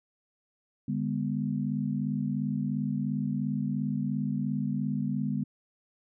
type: chord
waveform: sine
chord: G# diminished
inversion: second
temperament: equal with one note detuned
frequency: 146.83 / 204 / 246.9 Hz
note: D3 / G#3 / B3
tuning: 0 / -31 / 0 cents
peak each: -32 / -31 / -32 dBFS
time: 0.88-5.44 s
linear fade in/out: 5 ms
effects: none

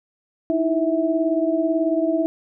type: tone cluster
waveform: sine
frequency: 313.1 / 331.3 / 653 Hz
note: D#4 / E4 / E5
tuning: +11 / +9 / -17 cents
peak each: -22 dBFS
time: 0.5-2.26 s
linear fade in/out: 0 ms
effects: none

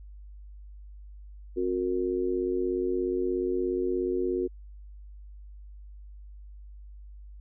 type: tone with amplitude modulation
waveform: sine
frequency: 363.8 Hz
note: F#4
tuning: 29 cents flat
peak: -21 dBFS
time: 1.56-4.48 s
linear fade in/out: 20 ms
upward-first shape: sine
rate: 96.9 Hz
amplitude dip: 95%
effects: added 50 Hz sine -43 dBFS peak until 7.4 s

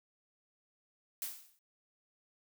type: noise with exponential decay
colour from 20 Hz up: blue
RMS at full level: -36 dBFS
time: 1.22-1.59 s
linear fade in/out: 1 ms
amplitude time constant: 80 ms
effects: noise-tail reverb RT60 0.1 s tail -25 dB re dry

